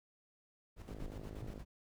brown noise with tremolo, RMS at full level -45 dBFS, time 0.76-1.65 s, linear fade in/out 50 ms, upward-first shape square, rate 8.4 Hz, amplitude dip 55%
click train, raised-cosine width 2 ms, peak -36 dBFS, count 37, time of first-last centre 0.89-1.578 s, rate 52.3 Hz
sine tone with exponential decay, 114.2 Hz, A#2, 35 cents flat, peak -38 dBFS, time 1.42-1.57 s, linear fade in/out 5 ms, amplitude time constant 32 ms
effects none

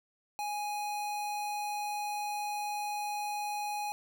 square tone, 830.6 Hz, G#5, in tune, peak -34 dBFS, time 0.39-3.92 s, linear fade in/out 0 ms, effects none

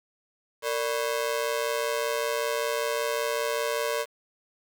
sawtooth ring-modulated tone, 523.3 Hz, C5, in tune, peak -19 dBFS, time 0.62-4.06 s, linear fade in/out 50 ms, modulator 62.6 Hz, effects 8-bit

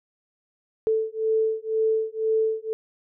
sine beating tone pair, 440 / 442 Hz, A4 / A4, 0 / +8 cents, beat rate 2 Hz, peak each -24 dBFS, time 0.87-2.73 s, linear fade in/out 0 ms, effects none

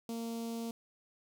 sawtooth tone with notch filter, 230.2 Hz, A#3, 22 cents flat, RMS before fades -39 dBFS, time 0.09-0.71 s, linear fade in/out 2 ms, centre 1700 Hz, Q 0.51, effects none

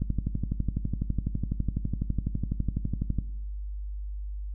click train, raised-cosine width 5 ms, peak -15 dBFS, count 39, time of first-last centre 0.02-3.187 s, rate 12 Hz, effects noise-tail reverb RT60 0.9 s tail -17 dB re dry + added 50 Hz sine -32 dBFS peak until 4.54 s

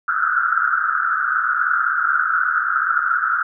pink band-pass noise, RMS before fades -19 dBFS, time 0.08-3.43 s, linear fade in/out 5 ms, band 1300 to 1500 Hz, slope 96 dB/octave, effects none

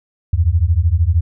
sine beating tone pair, 77.78 / 90.78 Hz, D#2 / F#2, 0 / -32 cents, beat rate 13 Hz, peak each -14 dBFS, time 0.33-1.21 s, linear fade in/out 5 ms, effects none

